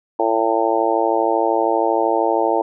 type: harmonic tone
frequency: 112.8 Hz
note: A2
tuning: 44 cents sharp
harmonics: 3 / 4 / 5 / 6 / 7 / 8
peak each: -22 / -22 / -22 / -22 / -22 / -22 dBFS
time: 0.19-2.62 s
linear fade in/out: 5 ms
effects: none